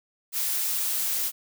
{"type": "noise", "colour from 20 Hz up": "blue", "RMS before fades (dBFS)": -27, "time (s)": [0.32, 1.32], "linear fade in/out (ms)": 50, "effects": []}